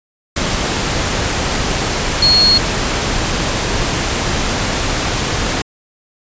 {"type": "tone in noise", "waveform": "sine", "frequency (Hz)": 4311, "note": "C#8", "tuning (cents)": -49, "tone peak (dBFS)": -8, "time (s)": [2.22, 2.58], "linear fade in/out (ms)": 5, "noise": "pink", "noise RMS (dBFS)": -17, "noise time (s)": [0.36, 5.62], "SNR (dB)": 6, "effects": ["resampled to 16000 Hz"]}